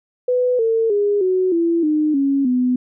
sine tone with pitch steps, 498.3 / 451.7 / 409.4 / 371.2 / 336.4 / 305 / 276.4 / 250.6 Hz, B4 / A4 / G#4 / F#4 / E4 / D#4 / C#4 / B3, +15 / +45 / -25 / +6 / +35 / -34 / -5 / +25 cents, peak -14 dBFS, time 0.28-2.76 s, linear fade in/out 5 ms, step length 310 ms, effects none

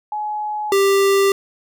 sine / square tone pair in turn, 845 / 394 Hz, G#5 / G4, +30 / +9 cents, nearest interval octave + minor second, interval 1321 cents, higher first, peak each -21 / -13 dBFS, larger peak second, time 0.12-0.72 / 0.72-1.32 s, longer neither, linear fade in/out 2 ms, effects none

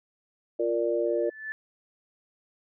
sine chord, Bb major, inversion second, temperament equal, 349.2 / 466.2 / 587.3 Hz, F4 / Bb4 / D5, 0 / 0 / 0 cents, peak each -28 dBFS, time 0.59-1.3 s, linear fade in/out 10 ms
sine tone with exponential growth, 1748 Hz, A6, 12 cents flat, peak -29 dBFS, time 1.06-1.52 s, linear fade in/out 0 ms, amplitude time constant 98 ms
effects none

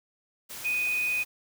sine tone in noise, 2489 Hz, D#7, in tune, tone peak -25 dBFS, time 0.64-1.24 s, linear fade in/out 20 ms, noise white, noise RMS -40 dBFS, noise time 0.49-1.25 s, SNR +12 dB, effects none

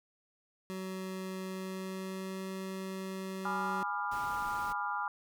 25% pulse tone with pitch glide, 188.1 to 190.18 Hz, F#3 to F#3, +29 to +48 cents, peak -34 dBFS, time 0.7-3.83 s, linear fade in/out 0 ms, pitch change +19 cents, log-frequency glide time 1.44-2.49 s
sine chord, G# diminished seventh, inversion none, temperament equal with one note detuned, 830.6 / 987.8 / 1198.6 / 1396.9 Hz, G#5 / B5 / D6 / F6, 0 / 0 / +35 / 0 cents, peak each -38 dBFS, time 3.45-5.08 s, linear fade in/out 2 ms
pink noise, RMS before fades -48 dBFS, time 4.11-4.73 s, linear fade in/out 10 ms
effects none

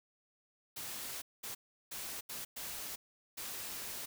white noise bursts at uneven times, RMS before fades -43 dBFS, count 6, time 0.76-1.22 / 1.43-1.55 / 1.91-2.21 / 2.29-2.45 / 2.56-2.96 / 3.37-4.06 s, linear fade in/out 10 ms, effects none

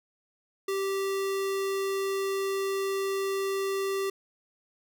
square tone, 390.2 Hz, G4, 8 cents flat, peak -28 dBFS, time 0.68-4.1 s, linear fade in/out 5 ms, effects none

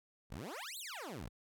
15% pulse exponential two-way sweep, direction up then down, 41.2 to 4429 to 41.2 Hz, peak -37 dBFS, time 0.3-1.29 s, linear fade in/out 20 ms, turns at 0.78 s, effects none

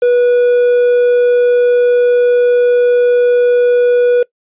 triangle tone with quantisation, 487.5 Hz, B4, 23 cents flat, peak -5 dBFS, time 0.02-4.23 s, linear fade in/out 5 ms, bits 5, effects noise-tail reverb RT60 0.1 s tail -22 dB re dry + resampled to 8000 Hz

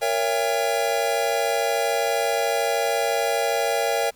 square chord, A# diminished seventh, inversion none, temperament just, 466.2 / 559.4 / 671.3 / 805.5 Hz, A#4 / C#5 / E5 / G5, 0 / +16 / +31 / +47 cents, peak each -27 dBFS, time 0.01-4.11 s, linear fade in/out 20 ms, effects pink hiss -56 dBFS RMS until 4.15 s

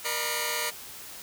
10% pulse tone cluster, 470.5 / 603 / 977 / 2131 / 2262 Hz, A#4 / D5 / B5 / C7 / C#7, +16 / +46 / -19 / +31 / +34 cents, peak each -26 dBFS, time 0.04-0.71 s, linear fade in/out 20 ms, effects white hiss -43 dBFS RMS until 1.22 s

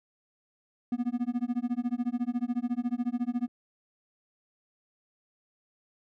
triangle tone with tremolo, 242.8 Hz, B3, 29 cents flat, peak -22 dBFS, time 0.92-3.48 s, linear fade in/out 2 ms, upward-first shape sine, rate 14 Hz, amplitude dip 100%, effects none

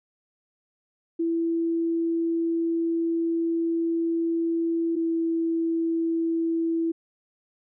sine tone pair in turn, 332.5 / 330 Hz, E4 / E4, +15 / +2 cents, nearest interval unison, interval 13 cents, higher first, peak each -22 / -22 dBFS, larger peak neither, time 1.19-4.96 / 4.96-6.92 s, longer first, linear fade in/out 10 ms, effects none

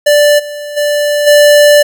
square tone with level steps, 587.3 Hz, D5, in tune, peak -5 / -21 / -10 / -3 dBFS, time 0.06-1.83 s, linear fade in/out 10 ms, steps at 0.38 / 0.76 / 1.26 s, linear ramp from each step 20 ms, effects none

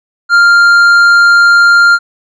triangle tone with tanh clipping, 1396.9 Hz, F6, in tune, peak -4 dBFS, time 0.29-1.99 s, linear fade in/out 50 ms, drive 11 dB, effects none

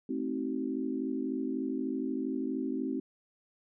sine chord, A diminished seventh, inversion none, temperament just, 220 / 264 / 316.8 / 380.2 Hz, A3 / C4 / Eb4 / Gb4, 0 / +16 / +31 / +47 cents, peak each -39 / -33 / -37 / -39 dBFS, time 0.09-3 s, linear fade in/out 5 ms, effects none

